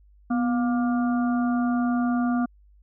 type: harmonic tone with a mistuned harmonic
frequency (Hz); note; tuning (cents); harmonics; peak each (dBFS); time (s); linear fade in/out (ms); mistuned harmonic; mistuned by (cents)
236; A#3; +22; 1 / 3 / 5 / 6; -21 / -31 / -35 / -37; 0.3-2.46; 10; 1; +69
effects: added 50 Hz sine -52 dBFS peak until 2.82 s